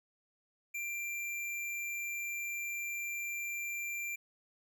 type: tone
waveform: square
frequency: 2368 Hz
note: D7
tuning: 14 cents sharp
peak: -37 dBFS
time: 0.74-4.16 s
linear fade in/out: 10 ms
effects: none